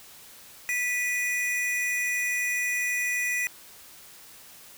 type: tone pair together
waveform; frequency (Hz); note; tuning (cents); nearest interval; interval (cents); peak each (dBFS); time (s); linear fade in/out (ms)
square; 1968 / 2468; B6 / D#7; -7 / -15; major third; 392; -28 / -30; 0.69-3.47; 0
effects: white hiss -49 dBFS RMS until 4.77 s